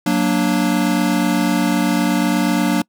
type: chord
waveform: square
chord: Gb augmented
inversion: none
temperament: equal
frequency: 185 / 233.1 / 293.7 Hz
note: Gb3 / Bb3 / D4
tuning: 0 / 0 / 0 cents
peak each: -20 / -20 / -19 dBFS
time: 0.06-2.82 s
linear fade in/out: 5 ms
effects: noise-tail reverb RT60 0.1 s tail -26 dB re dry